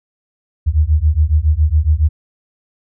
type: beating tone pair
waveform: sine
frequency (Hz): 73.42 / 80.62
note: D2 / E2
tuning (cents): 0 / -38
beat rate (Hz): 7.2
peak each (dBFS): -13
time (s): 0.66-2.09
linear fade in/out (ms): 20
effects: none